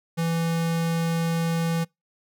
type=tone; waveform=square; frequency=166 Hz; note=E3; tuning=12 cents sharp; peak=-23 dBFS; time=0.17-1.85 s; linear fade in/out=20 ms; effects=noise-tail reverb RT60 0.2 s tail -26 dB re dry